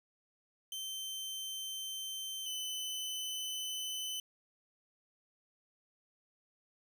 sawtooth tone pair in turn, 3100 / 3031 Hz, G7 / F#7, -20 / +41 cents, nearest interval unison, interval 39 cents, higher first, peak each -36 / -34 dBFS, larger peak second, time 0.72-2.46 / 2.46-4.2 s, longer neither, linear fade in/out 2 ms, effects none

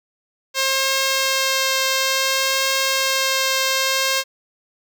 5% pulse tone with vibrato, 533 Hz, C5, 32 cents sharp, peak -6 dBFS, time 0.54-4.24 s, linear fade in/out 50 ms, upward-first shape triangle, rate 0.57 Hz, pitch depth 10 cents each way, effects none

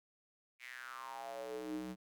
square tone with high-pass filter sweep, 62.5 Hz, B1, 21 cents sharp, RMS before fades -45 dBFS, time 0.59-1.96 s, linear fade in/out 50 ms, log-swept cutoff 2300 to 210 Hz, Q 6.2, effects none

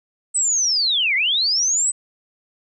sine linear two-way sweep, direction down then up, 8190 to 1975.5 to 8190 Hz, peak -16 dBFS, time 0.34-1.92 s, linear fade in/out 20 ms, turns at 1.15 s, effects none

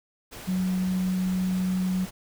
sine tone in noise, 185 Hz, F#3, in tune, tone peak -23 dBFS, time 0.47-2.06 s, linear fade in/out 20 ms, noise pink, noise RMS -41 dBFS, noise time 0.31-2.11 s, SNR +15 dB, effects none

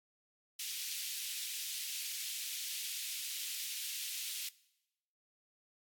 pink high-pass noise, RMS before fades -41 dBFS, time 0.59-4.49 s, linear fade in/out 5 ms, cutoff 2700 Hz, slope 24 dB/octave, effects noise-tail reverb RT60 0.9 s tail -21 dB re dry + AAC 64 kbps

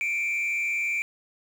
sine tone with frequency modulation, 2349 Hz, D7, in tune, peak -22 dBFS, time 0.01-1.02 s, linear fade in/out 0 ms, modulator 134 Hz, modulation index 0.6, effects tanh soft clip ceiling -23 dBFS + 8-bit

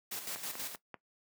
white noise with tremolo, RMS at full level -39 dBFS, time 0.11-0.76 s, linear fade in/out 10 ms, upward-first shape square, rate 6.2 Hz, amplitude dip 55%
click train, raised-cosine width 0.5 ms, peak -28 dBFS, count 4, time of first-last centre 0.36-0.943 s, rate 5.15 Hz
effects noise-tail reverb RT60 0.1 s tail -17 dB re dry + high-pass 150 Hz 12 dB/octave

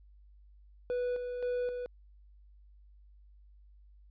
triangle tone with tremolo, 492.6 Hz, B4, 5 cents flat, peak -28 dBFS, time 0.9-1.86 s, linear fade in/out 0 ms, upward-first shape square, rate 1.9 Hz, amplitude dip 45%, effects added 50 Hz sine -55 dBFS peak until 4.1 s + resampled to 11025 Hz

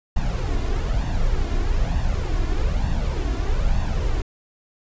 brown noise with flanger, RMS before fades -21 dBFS, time 0.16-4.22 s, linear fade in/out 5 ms, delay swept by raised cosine 1.1 to 2.9 ms, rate 1.1 Hz, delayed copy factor +0.6, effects resampled to 16000 Hz

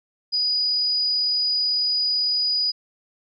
sine tone, 4931 Hz, D#8, 16 cents flat, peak -19 dBFS, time 0.32-2.72 s, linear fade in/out 20 ms, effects none

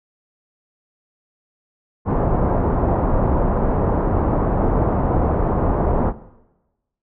pink low-pass noise, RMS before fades -18 dBFS, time 2.05-6.13 s, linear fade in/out 50 ms, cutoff 1000 Hz, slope 24 dB/octave, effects noise-tail reverb RT60 1.0 s tail -17 dB re dry

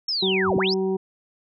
sine linear two-way sweep, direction down then up, 5500 to 92.5 to 5500 Hz, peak -22 dBFS, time 0.08-0.74 s, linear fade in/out 5 ms, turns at 0.57 s
harmonic tone, 190 Hz, F#3, 46 cents sharp, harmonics 1 / 2 / 4 / 5, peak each -26 / -22 / -37 / -40 dBFS, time 0.22-0.97 s, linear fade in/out 10 ms
sine tone with exponential growth, 98.8 Hz, G2, 14 cents sharp, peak -28 dBFS, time 0.36-0.51 s, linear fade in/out 5 ms, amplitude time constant 32 ms
effects none

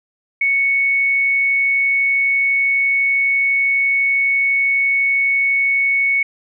sine tone, 2217 Hz, C#7, in tune, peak -13 dBFS, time 0.41-6.23 s, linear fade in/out 5 ms, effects none

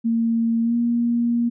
sine tone with pitch glide, 229.3 to 236.4 Hz, A#3 to A#3, -28 to +24 cents, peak -17 dBFS, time 0.04-1.5 s, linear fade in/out 20 ms, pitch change +52 cents, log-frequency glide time 0.62-0.75 s, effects none

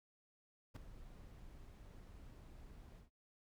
brown noise with ADSR envelope, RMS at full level -43 dBFS, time 0.74-3.1 s, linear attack 24 ms, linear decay 3 ms, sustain -13 dB, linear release 120 ms, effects noise-tail reverb RT60 0.1 s tail -25 dB re dry

